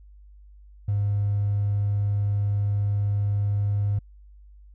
triangle tone with hard clipping, 101.9 Hz, G#2, 32 cents flat, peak -21 dBFS, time 0.88-3.99 s, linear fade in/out 5 ms, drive 3 dB, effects added 50 Hz sine -46 dBFS peak until 4.74 s

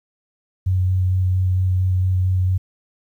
sine tone with vibrato, 92.5 Hz, F#2, in tune, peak -15 dBFS, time 0.66-2.58 s, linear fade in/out 10 ms, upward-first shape square, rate 4.4 Hz, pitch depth 10 cents each way, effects 9-bit

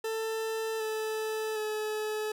40% pulse tone with pitch steps, 444.3 / 436.4 / 428.7 Hz, A4 / A4 / A4, +17 / -14 / -45 cents, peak -30 dBFS, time 0.04-2.32 s, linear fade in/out 5 ms, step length 760 ms, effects none

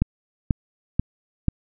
click train, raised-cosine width 5 ms, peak -6 dBFS, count 4, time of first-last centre 0.02-1.483 s, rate 2.05 Hz, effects none

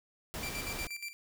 pink noise, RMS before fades -40 dBFS, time 0.34-0.87 s, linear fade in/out 0 ms
sawtooth tone with tremolo, 2351 Hz, D7, 1 cent sharp, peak -34 dBFS, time 0.43-1.13 s, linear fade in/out 0 ms, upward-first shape square, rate 8.4 Hz, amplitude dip 70%
effects none

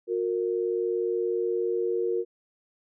sine tone pair together, 361.5 / 461.7 Hz, F#4 / A#4, -40 / -17 cents, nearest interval major third, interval 423 cents, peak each -27 dBFS, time 0.07-2.25 s, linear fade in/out 50 ms, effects none

